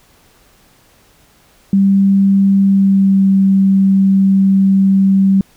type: tone with pitch glide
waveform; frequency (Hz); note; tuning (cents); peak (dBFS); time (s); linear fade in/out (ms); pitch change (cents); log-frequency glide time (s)
sine; 196 to 193.75; G3 to G3; 0 to -20; -7; 1.73-5.41; 2; -20; 2.62-3.26
effects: pink hiss -50 dBFS RMS until 5.56 s